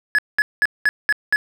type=tone bursts; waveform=triangle; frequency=1700 Hz; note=G#6; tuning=40 cents sharp; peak=-11 dBFS; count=6; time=0.15-1.36 s; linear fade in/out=0 ms; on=35 ms; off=200 ms; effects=none